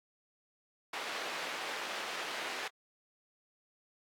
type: band-pass noise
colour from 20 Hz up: white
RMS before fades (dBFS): -40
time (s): 0.93-2.68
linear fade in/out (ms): 5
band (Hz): 420 to 2700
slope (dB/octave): 12
effects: AAC 64 kbps